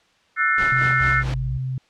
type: chord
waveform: sine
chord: F# half-diminished seventh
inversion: third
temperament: just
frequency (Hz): 1332 / 1480 / 1776 / 2131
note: E6 / F#6 / A6 / C7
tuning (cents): +18 / 0 / +16 / +31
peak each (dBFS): -22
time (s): 0.36-1.24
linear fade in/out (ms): 50
type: noise with tremolo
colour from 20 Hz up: pink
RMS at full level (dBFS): -30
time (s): 0.58-1.34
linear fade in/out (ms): 0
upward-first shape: sine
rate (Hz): 4.5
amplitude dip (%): 70
type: tone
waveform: sine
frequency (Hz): 130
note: C3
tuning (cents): -11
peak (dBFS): -23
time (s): 0.72-1.78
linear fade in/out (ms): 2
type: exponential two-way sweep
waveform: sine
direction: down then up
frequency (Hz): 66.9 to 51.2 to 66.9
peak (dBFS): -26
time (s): 1-1.58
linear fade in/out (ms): 5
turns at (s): 1.43
effects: white hiss -59 dBFS RMS until 1.89 s + low-pass 4000 Hz 12 dB/octave

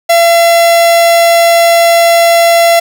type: tone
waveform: 45% pulse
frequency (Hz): 678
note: E5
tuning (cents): +49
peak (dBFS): -4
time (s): 0.09-2.8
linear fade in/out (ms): 10
effects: none

